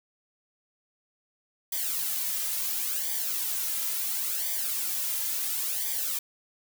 blue noise with flanger, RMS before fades -30 dBFS, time 1.72-6.19 s, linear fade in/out 5 ms, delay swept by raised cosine 0.73 to 2.73 ms, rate 0.72 Hz, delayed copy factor -0.8, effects none

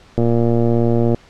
click train, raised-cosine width 2 ms, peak -4 dBFS, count 114, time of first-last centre 0.18-1.146 s, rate 117 Hz, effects pink hiss -47 dBFS RMS until 1.29 s + low-pass 5000 Hz 12 dB/octave

